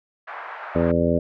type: band-pass noise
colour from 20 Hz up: white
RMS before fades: -35 dBFS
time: 0.27-0.92 s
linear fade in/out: 10 ms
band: 660 to 1600 Hz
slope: 24 dB/octave
type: harmonic tone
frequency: 84.4 Hz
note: E2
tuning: 41 cents sharp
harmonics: 1 / 2 / 3 / 4 / 5 / 6 / 7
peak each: -27 / -24 / -23 / -27 / -26 / -26 / -23 dBFS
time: 0.75-1.19 s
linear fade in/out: 5 ms
effects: none